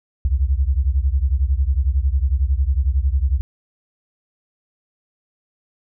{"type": "beating tone pair", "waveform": "sine", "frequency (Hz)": [63.2, 74.2], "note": ["B1", "D2"], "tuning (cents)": [41, 18], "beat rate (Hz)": 11, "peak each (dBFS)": [-17, -19], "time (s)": [0.25, 3.41], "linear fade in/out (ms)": 0, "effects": []}